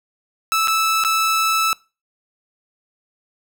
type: tone with dropouts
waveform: sawtooth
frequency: 1312 Hz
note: E6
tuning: 9 cents flat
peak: -12 dBFS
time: 0.52-1.73 s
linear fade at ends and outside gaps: 0 ms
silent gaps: 0.674-0.681 / 1.038-1.048 s
effects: noise-tail reverb RT60 0.3 s tail -23 dB re dry